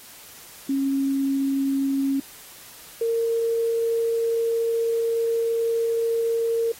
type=tone pair in turn; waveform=sine; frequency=273.2 / 459.5 Hz; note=C#4 / A#4; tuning=-25 / -25 cents; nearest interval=major sixth; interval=900 cents; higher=second; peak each=-20 dBFS; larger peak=neither; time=0.69-2.2 / 3.01-6.72 s; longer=second; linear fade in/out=5 ms; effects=white hiss -45 dBFS RMS until 6.79 s + AAC 48 kbps